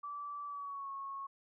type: tone with pitch glide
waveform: sine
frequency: 1159 to 1097.7 Hz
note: D6 to C#6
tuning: -23 to -17 cents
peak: -40 dBFS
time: 0.03-1.27 s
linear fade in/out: 10 ms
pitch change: -94 cents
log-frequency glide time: 0.46-0.9 s
effects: none